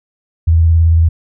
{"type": "tone with vibrato", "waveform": "sine", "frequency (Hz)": 82.3, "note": "E2", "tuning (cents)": -2, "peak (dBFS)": -6, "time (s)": [0.47, 1.09], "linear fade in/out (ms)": 10, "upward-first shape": "sine", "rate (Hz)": 18, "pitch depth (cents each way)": 37, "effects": []}